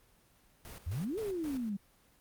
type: noise with tremolo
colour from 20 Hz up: pink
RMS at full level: -48 dBFS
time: 0.65-1.69 s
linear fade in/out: 0 ms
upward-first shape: square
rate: 3.8 Hz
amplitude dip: 70%
type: exponential two-way sweep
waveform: sine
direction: up then down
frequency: 73.42 to 457.9 to 190.3 Hz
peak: -33 dBFS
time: 0.86-1.77 s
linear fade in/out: 10 ms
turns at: 1.19 s
effects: pink hiss -66 dBFS RMS until 2.2 s + Opus 24 kbps